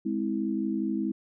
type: chord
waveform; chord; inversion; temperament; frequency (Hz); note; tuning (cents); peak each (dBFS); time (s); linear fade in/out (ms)
sine; Ab augmented; none; just; 207.7 / 259.6 / 324.5; Ab3 / C4 / E4; 0 / -13 / -27; -30 / -32 / -30; 0.05-1.12; 10
effects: none